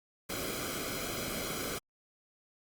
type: noise with comb filter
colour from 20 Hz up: pink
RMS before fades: -37 dBFS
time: 0.29-1.79 s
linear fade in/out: 10 ms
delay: 1.1 ms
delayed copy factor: -0.75
effects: Opus 48 kbps